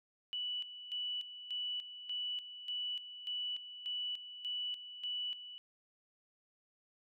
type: tone with tremolo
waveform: sine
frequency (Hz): 2960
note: F#7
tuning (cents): 0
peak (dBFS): -36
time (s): 0.33-5.58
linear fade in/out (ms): 0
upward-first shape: square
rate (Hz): 1.7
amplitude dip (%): 70
effects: none